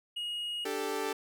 triangle tone, 2880 Hz, F#7, 47 cents flat, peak -32 dBFS, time 0.16-0.65 s, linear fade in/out 10 ms
sawtooth chord, D suspended fourth, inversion none, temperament equal, 293.7 / 392 / 440 Hz, D4 / G4 / A4, 0 / 0 / 0 cents, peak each -36 / -32 / -31 dBFS, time 0.65-1.13 s, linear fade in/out 5 ms
effects none

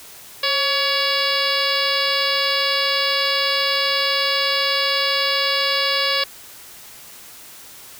harmonic tone with a mistuned harmonic, 564 Hz, C#5, 30 cents sharp, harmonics 1 / 2 / 3 / 4 / 5 / 6 / 7 / 8 / 9, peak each -26 / -26 / -26 / -26 / -26 / -26 / -26 / -26 / -26 dBFS, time 0.43-6.24 s, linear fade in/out 5 ms, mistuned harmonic 1, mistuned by -62 cents, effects white hiss -41 dBFS RMS until 7.99 s

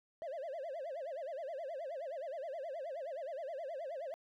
triangle tone with vibrato, 597 Hz, D5, 28 cents sharp, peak -37 dBFS, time 0.22-4.14 s, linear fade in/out 0 ms, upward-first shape sine, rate 9.5 Hz, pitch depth 250 cents each way, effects tanh soft clip ceiling -34 dBFS

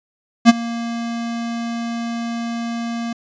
square tone with ADSR envelope, 233.1 Hz, A#3, in tune, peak -3 dBFS, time 0.45-3.13 s, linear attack 42 ms, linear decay 25 ms, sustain -20 dB, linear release 5 ms, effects resampled to 16000 Hz

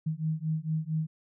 sine beating tone pair, 155.56 / 159.96 Hz, D#3 / D#3, 0 / +48 cents, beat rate 4.4 Hz, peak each -31 dBFS, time 0.06-1.07 s, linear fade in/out 10 ms, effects none

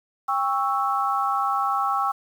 sine chord, C# diminished, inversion second, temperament equal with one note detuned, 797.7 / 1108.7 / 1318.5 Hz, G5 / C#6 / E6, +30 / 0 / 0 cents, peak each -25 dBFS, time 0.28-2.12 s, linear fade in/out 10 ms, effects 8-bit

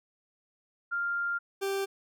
sine / 40% pulse tone pair in turn, 1396.9 / 392 Hz, F6 / G4, 0 / 0 cents, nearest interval octave + minor seventh, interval 2200 cents, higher first, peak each -28 dBFS, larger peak neither, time 0.91-1.39 / 1.61-1.86 s, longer first, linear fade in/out 20 ms, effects none

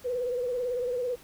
sine tone with vibrato, 493.9 Hz, B4, in tune, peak -27 dBFS, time 0.04-1.16 s, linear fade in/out 20 ms, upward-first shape sine, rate 18 Hz, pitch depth 57 cents each way, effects pink hiss -53 dBFS RMS until 1.23 s

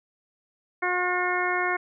harmonic tone, 360 Hz, F#4, 47 cents flat, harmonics 1 / 2 / 3 / 4 / 5 / 6, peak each -30 / -30 / -30 / -30 / -30 / -30 dBFS, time 0.82-1.77 s, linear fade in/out 10 ms, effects none

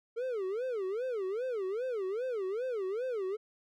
triangle tone with vibrato, 440 Hz, A4, in tune, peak -30 dBFS, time 0.16-3.37 s, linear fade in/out 20 ms, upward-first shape sine, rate 2.5 Hz, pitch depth 290 cents each way, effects none

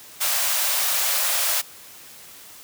white high-pass noise, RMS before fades -22 dBFS, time 0.2-1.62 s, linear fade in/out 20 ms, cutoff 530 Hz, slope 96 dB/octave, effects white hiss -44 dBFS RMS until 2.63 s + high-pass 60 Hz 12 dB/octave

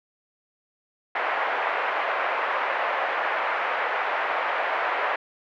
pink band-pass noise, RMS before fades -26 dBFS, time 1.15-5.16 s, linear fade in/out 5 ms, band 580 to 2200 Hz, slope 24 dB/octave, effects none

